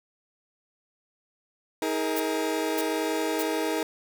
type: chord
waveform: 30% pulse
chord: D# suspended fourth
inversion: none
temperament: equal with one note detuned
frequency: 317.8 / 415.3 / 466.2 Hz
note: D#4 / G#4 / A#4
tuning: +37 / 0 / 0 cents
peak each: -26 / -29 / -28 dBFS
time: 1.82-3.83 s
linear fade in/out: 2 ms
type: noise bursts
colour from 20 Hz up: blue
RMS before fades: -32 dBFS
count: 3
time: 2.16-3.429 s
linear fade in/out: 10 ms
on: 43 ms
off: 570 ms
effects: none